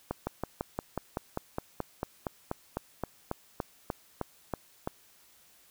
slowing click train, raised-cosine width 1 ms, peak -17 dBFS, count 21, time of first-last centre 0.11-4.874 s, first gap 160 ms, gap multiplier 1.04, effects white hiss -61 dBFS RMS until 5.7 s

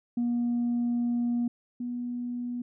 sine tone pair in turn, 239.3 / 243.3 Hz, A#3 / B3, +46 / -26 cents, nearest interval unison, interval 28 cents, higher second, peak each -23 / -30 dBFS, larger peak first, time 0.17-1.48 / 1.8-2.62 s, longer first, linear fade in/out 5 ms, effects tanh soft clip ceiling -22 dBFS

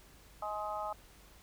harmonic tone, 210 Hz, G#3, 19 cents sharp, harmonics 3 / 4 / 5 / 6, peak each -41 / -39 / -45 / -41 dBFS, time 0.42-0.93 s, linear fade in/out 5 ms, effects added 50 Hz sine -60 dBFS peak until 1.42 s + pink hiss -60 dBFS RMS until 1.42 s

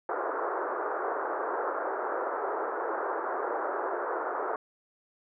pink band-pass noise, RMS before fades -32 dBFS, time 0.09-4.56 s, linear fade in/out 2 ms, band 360 to 1500 Hz, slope 48 dB/octave, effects none

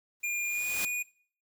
white noise with exponential growth, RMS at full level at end -32 dBFS, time 0.2-0.85 s, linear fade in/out 2 ms, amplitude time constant 140 ms
square tone with pitch glide, 2411 to 2457 Hz, D7 to D#7, +45 to -22 cents, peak -30 dBFS, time 0.23-1.03 s, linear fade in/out 10 ms, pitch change +33 cents, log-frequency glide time 0.49-0.66 s
effects noise-tail reverb RT60 0.5 s tail -20 dB re dry

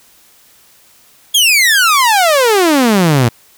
sawtooth exponential sweep, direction down, 3381 to 112.5 Hz, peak -4 dBFS, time 1.34-3.29 s, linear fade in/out 10 ms, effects white hiss -47 dBFS RMS until 3.57 s

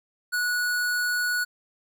square tone, 1466 Hz, F#6, 16 cents flat, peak -24 dBFS, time 0.32-1.45 s, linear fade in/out 20 ms, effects 11-bit

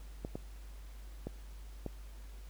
clicks, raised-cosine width 2 ms, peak -25 dBFS, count 4, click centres 0.249 / 0.355 / 1.27 / 1.863 s, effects added 50 Hz sine -46 dBFS peak until 2.49 s + pink hiss -61 dBFS RMS until 2.49 s

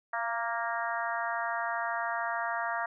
harmonic tone with a mistuned harmonic, 233.1 Hz, A#3, in tune, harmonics 3 / 4 / 5 / 6 / 7 / 8, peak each -35 / -36 / -37 / -38 / -38 / -39 dBFS, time 0.13-2.86 s, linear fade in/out 5 ms, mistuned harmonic 3, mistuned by -29 cents, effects none

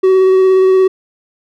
triangle tone with vibrato, 377.2 Hz, F#4, 33 cents sharp, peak -4 dBFS, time 0.03-0.88 s, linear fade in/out 10 ms, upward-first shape sine, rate 17 Hz, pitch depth 13 cents each way, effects none

